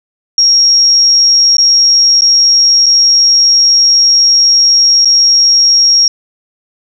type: tone with dropouts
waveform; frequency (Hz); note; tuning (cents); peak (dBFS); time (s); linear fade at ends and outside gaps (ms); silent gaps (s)
sine; 5588; F8; 0; -4; 0.38-6.08; 2; 1.569-1.582 / 2.209-2.219 / 2.86-2.864 / 5.048-5.055
effects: none